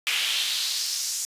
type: noise with high-pass filter sweep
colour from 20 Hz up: brown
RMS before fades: -27 dBFS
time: 0.07-1.25 s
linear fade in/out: 0 ms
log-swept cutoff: 2600 to 6700 Hz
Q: 2.6
effects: resampled to 32000 Hz